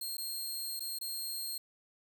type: tone with dropouts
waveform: 15% pulse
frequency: 4221 Hz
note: C8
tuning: 14 cents sharp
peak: -30 dBFS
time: 0.01-1.58 s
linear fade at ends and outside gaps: 5 ms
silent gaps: 0.17-0.18 / 0.795-0.804 / 0.988-1.011 s
effects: 10-bit